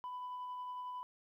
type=tone with tremolo; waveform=sine; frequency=996 Hz; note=B5; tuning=14 cents sharp; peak=-38 dBFS; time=0.04-1.03 s; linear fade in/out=0 ms; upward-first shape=sine; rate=11 Hz; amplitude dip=25%; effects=tanh soft clip ceiling -39 dBFS + 13-bit

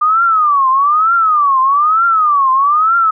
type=tone with vibrato; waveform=sine; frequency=1200 Hz; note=D6; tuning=37 cents sharp; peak=-8 dBFS; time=0.01-3.11 s; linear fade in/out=10 ms; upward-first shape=triangle; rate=1.1 Hz; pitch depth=260 cents each way; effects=none

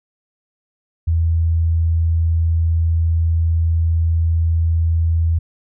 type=tone; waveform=sine; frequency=82.41 Hz; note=E2; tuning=in tune; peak=-13 dBFS; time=1.07-5.39 s; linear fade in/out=10 ms; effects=none

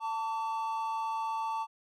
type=tone pair together; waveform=triangle; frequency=892.3 / 1144 Hz; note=A5 / D6; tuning=+24 / -46 cents; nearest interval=major third; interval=430 cents; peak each=-30 / -36 dBFS; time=0-1.67 s; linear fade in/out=50 ms; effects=none

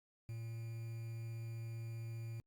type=tone with quantisation; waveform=triangle; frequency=114.4 Hz; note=A#2; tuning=32 cents flat; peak=-40 dBFS; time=0.29-2.4 s; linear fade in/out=0 ms; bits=10; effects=Opus 48 kbps

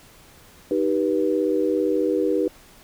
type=chord; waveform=sine; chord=Eb augmented; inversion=none; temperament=just; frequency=311.1 / 388.9 / 486.1 Hz; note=Eb4 / G4 / B4; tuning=0 / -14 / -28 cents; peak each=-23 dBFS; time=0.71-2.48 s; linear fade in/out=2 ms; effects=pink hiss -50 dBFS RMS until 2.83 s

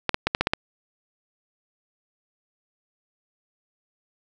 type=clicks; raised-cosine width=0.3 ms; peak=-4 dBFS; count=7; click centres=0.093 / 0.144 / 0.27 / 0.349 / 0.41 / 0.471 / 0.535 s; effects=none

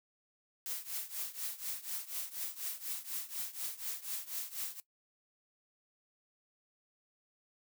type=noise with tremolo; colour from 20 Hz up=blue; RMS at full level=-37 dBFS; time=0.66-4.8 s; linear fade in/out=0 ms; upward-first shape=triangle; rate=4.1 Hz; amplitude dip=90%; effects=noise-tail reverb RT60 0.1 s tail -18 dB re dry

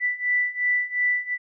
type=beating tone pair; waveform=sine; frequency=1975.5 / 1978.3 Hz; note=B6 / B6; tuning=0 / +2 cents; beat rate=2.8 Hz; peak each=-25 / -23 dBFS; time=0-1.38 s; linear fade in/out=50 ms; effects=none

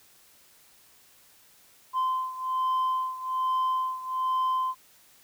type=beating tone pair; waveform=sine; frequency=1033 / 1034.2 Hz; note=C6 / C6; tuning=-22 / -20 cents; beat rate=1.2 Hz; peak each=-25 / -28 dBFS; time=1.93-4.75 s; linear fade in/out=50 ms; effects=tanh soft clip ceiling -22 dBFS + white hiss -58 dBFS RMS until 5.23 s

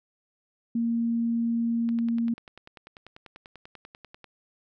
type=tone; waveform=sine; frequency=232.2 Hz; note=A#3; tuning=7 cents flat; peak=-23 dBFS; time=0.75-2.34 s; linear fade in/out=5 ms
type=click train; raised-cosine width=0.3 ms; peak=-29 dBFS; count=25; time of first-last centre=1.89-4.243 s; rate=10.2 Hz
effects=none

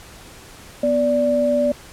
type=tone pair together; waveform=sine; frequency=246.9 / 584 Hz; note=B3 / D5; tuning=0 / -10 cents; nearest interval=octave + minor third; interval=1490 cents; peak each=-21 / -16 dBFS; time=0.83-1.72 s; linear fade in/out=5 ms; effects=pink hiss -42 dBFS RMS until 1.92 s + low-pass 12000 Hz 12 dB/octave

